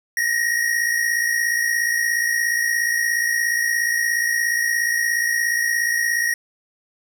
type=tone pair together; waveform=square; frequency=1835 / 1892 Hz; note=A#6 / A#6; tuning=-28 / +25 cents; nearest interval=minor second; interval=53 cents; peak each=-25 / -20 dBFS; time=0.17-6.34 s; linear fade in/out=2 ms; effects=none